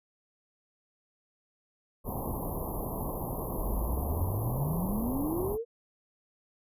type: band-stop noise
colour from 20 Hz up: pink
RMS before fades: -34 dBFS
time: 2.04-5.58 s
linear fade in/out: 50 ms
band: 1100 to 11000 Hz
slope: 96 dB/octave
type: exponential sweep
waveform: sine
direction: up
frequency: 40.54 to 480.3 Hz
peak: -30 dBFS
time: 3.57-5.65 s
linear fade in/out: 50 ms
effects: resampled to 32000 Hz